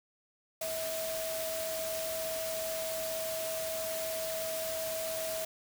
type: tone in noise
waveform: sine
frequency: 645 Hz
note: E5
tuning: 38 cents flat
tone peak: -35 dBFS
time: 0.61-5.45 s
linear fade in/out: 5 ms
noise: white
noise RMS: -39 dBFS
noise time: 0.61-5.45 s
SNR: +1 dB
effects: none